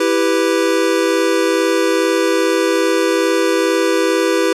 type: chord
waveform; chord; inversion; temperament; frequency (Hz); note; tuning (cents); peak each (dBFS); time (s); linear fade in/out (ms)
square; E minor; none; equal; 329.6 / 392 / 493.9; E4 / G4 / B4; 0 / 0 / 0; -18; 0-4.53; 5
effects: low-pass 10000 Hz 12 dB/octave